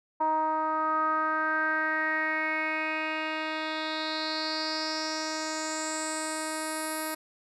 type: tone with low-pass filter sweep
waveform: 10% pulse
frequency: 313.4 Hz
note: D#4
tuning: 13 cents sharp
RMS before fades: -30 dBFS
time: 0.2-7.15 s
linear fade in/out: 10 ms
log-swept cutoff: 930 to 12000 Hz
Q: 5.5
effects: none